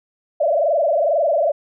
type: tone with frequency modulation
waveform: sine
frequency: 624 Hz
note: D#5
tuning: 5 cents sharp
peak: -14 dBFS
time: 0.4-1.52 s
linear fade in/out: 10 ms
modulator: 22.2 Hz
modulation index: 2.8
effects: none